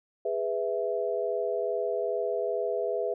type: chord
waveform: sine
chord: E major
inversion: first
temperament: just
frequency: 412 / 494.4 / 659.3 Hz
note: G#4 / B4 / E5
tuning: -14 / +2 / 0 cents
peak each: -31 dBFS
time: 0.25-3.14 s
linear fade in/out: 5 ms
effects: none

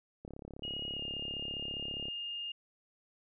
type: click train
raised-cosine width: 2 ms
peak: -32 dBFS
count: 65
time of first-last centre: 0.25-2.084 s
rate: 34.9 Hz
type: tone with pitch glide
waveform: sine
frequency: 2880 to 2827 Hz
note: F#7 to F7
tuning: -47 to +20 cents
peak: -37 dBFS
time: 0.63-2.52 s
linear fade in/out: 5 ms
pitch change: -33 cents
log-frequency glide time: 0.93-1.01 s
effects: none

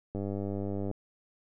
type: click train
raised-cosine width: 2 ms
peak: -22 dBFS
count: 77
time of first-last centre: 0.15-0.913 s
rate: 99.6 Hz
effects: none

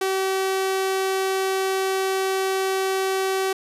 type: tone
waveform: sawtooth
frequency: 382.4 Hz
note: G4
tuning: 43 cents flat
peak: -17 dBFS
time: 0.01-3.53 s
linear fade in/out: 5 ms
effects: resampled to 32000 Hz

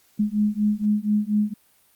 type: beating tone pair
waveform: sine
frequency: 207.7 / 211.9 Hz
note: G#3 / G#3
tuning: 0 / +35 cents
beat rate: 4.2 Hz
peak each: -22 dBFS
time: 0.19-1.54 s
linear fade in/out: 10 ms
effects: white hiss -60 dBFS RMS until 1.95 s + Opus 48 kbps

